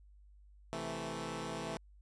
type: chord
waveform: 10% pulse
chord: A minor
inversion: first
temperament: equal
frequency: 130.81 / 164.81 / 220 Hz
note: C3 / E3 / A3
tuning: 0 / 0 / 0 cents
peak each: -37 / -34 / -34 dBFS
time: 0.73-1.77 s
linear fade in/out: 0 ms
effects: added 50 Hz sine -57 dBFS peak until 2.01 s + resampled to 22050 Hz